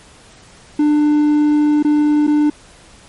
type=tone with dropouts; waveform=triangle; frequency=297.9 Hz; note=D4; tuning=25 cents sharp; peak=-8 dBFS; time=0.79-2.5 s; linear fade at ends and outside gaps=5 ms; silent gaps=1.827-1.847 / 2.269-2.276 s; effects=pink hiss -44 dBFS RMS until 3.08 s + MP3 48 kbps